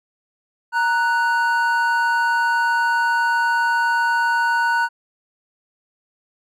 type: tone pair together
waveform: triangle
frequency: 932.3 / 1480 Hz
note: A#5 / F#6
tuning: 0 / 0 cents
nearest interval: minor sixth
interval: 800 cents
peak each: -17 dBFS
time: 0.72-4.89 s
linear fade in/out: 50 ms
effects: none